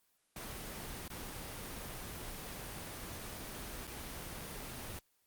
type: noise with dropouts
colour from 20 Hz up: pink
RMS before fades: -44 dBFS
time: 0.36-4.99 s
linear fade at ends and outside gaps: 2 ms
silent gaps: 1.08-1.101 / 3.871-3.875 s
effects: white hiss -75 dBFS RMS until 5.26 s + Opus 24 kbps